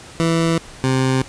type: tone pair in turn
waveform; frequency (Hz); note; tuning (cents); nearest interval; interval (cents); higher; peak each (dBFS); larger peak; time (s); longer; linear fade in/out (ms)
20% pulse; 165.2 / 131.12; E3 / C3; +4 / +4; major third; 400; first; -10 / -10; neither; 0.2-0.58 / 0.84-1.22; neither; 0
effects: pink hiss -39 dBFS RMS until 1.28 s + resampled to 22050 Hz